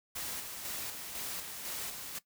white noise with tremolo, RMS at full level -39 dBFS, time 0.15-2.19 s, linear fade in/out 10 ms, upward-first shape square, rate 2 Hz, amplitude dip 40%, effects noise-tail reverb RT60 0.1 s tail -17 dB re dry

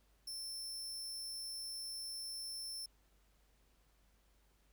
sawtooth tone, 5350 Hz, E8, 25 cents sharp, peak -40 dBFS, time 0.27-2.86 s, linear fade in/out 5 ms, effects added 50 Hz sine -70 dBFS peak until 4.72 s + pink hiss -75 dBFS RMS until 4.72 s

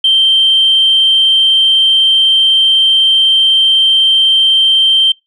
sine tone, 3136 Hz, G7, in tune, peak -5 dBFS, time 0.04-5.12 s, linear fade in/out 5 ms, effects noise-tail reverb RT60 0.2 s tail -25 dB re dry + tanh soft clip ceiling -1 dBFS

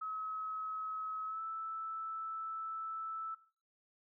sine tone with pitch glide, 1283 to 1316 Hz, E6 to E6, -47 to -3 cents, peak -38 dBFS, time 0.01-3.35 s, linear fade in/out 10 ms, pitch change +44 cents, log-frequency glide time 1.26-1.41 s, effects noise-tail reverb RT60 0.4 s tail -17 dB re dry

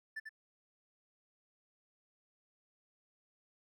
triangle tone with echo, 1760 Hz, A6, in tune, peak -37 dBFS, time 0.16-0.2 s, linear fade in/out 10 ms, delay 93 ms, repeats 1, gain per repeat -5 dB, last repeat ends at 0.293 s, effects none

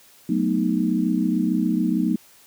sine chord, B dominant seventh, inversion second, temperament equal, 185 / 220 / 246.9 / 311.1 Hz, F#3 / A3 / B3 / D#4, 0 / 0 / 0 / 0 cents, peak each -24 dBFS, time 0.29-2.16 s, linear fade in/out 5 ms, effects white hiss -52 dBFS RMS until 2.46 s + high-pass 60 Hz 12 dB/octave

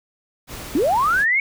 pink noise, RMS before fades -34 dBFS, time 0.47-1.26 s, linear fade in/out 50 ms
sine linear sweep, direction up, 246.9 to 2238 Hz, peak -15 dBFS, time 0.75-1.4 s, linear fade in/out 2 ms
effects none

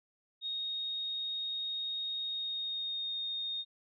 sine tone with pitch glide, 3729 to 3693 Hz, A#7 to A#7, 0 to -17 cents, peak -34 dBFS, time 0.41-3.65 s, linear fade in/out 50 ms, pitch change -17 cents, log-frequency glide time 2.23-3.15 s, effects none

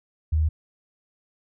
sine tone, 78 Hz, D#2, 5 cents sharp, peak -18 dBFS, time 0.32-0.49 s, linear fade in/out 10 ms, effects none

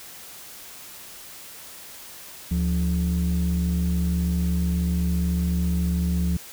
sine tone pair together, 73.8 / 175.53 Hz, D2 / F3, +9 / +9 cents, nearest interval octave + minor third, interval 1500 cents, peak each -21 dBFS, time 2.51-6.37 s, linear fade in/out 5 ms, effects tanh soft clip ceiling -17 dBFS + white hiss -42 dBFS RMS until 6.52 s

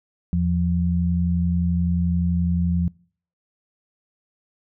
sine tone pair together, 82.41 / 173.97 Hz, E2 / F3, 0 / -6 cents, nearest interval octave + minor second, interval 1294 cents, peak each -22 / -20 dBFS, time 0.33-2.88 s, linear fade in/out 0 ms, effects noise-tail reverb RT60 0.5 s tail -25 dB re dry

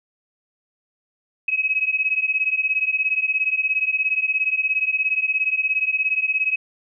sine beating tone pair, 2541 / 2558 Hz, D#7 / D#7, +36 / +47 cents, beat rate 17 Hz, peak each -22 / -21 dBFS, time 1.48-6.56 s, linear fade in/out 5 ms, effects none

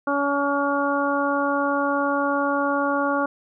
harmonic tone, 282.8 Hz, C#4, 35 cents sharp, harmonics 1 / 2 / 3 / 4 / 5, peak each -25 / -25 / -28 / -26 / -27 dBFS, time 0.07-3.26 s, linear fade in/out 5 ms, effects none

